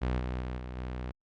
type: tone with level steps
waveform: sawtooth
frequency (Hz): 62.4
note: B1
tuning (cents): +19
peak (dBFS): -24 / -28 / -30 / -34 / -31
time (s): 0.01-1.12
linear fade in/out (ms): 20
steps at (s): 0.18 / 0.4 / 0.57 / 0.76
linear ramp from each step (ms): 20
effects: low-pass 3000 Hz 12 dB/octave + Opus 48 kbps